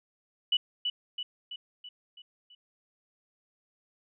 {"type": "tone with echo", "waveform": "sine", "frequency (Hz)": 2960, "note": "F#7", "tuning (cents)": 0, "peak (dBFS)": -22, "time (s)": [0.52, 0.57], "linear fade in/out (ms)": 5, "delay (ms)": 330, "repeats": 6, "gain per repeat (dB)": -5, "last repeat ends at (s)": 2.55, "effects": []}